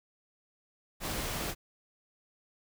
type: noise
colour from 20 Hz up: pink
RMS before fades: -35 dBFS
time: 1-1.55 s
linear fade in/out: 50 ms
effects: none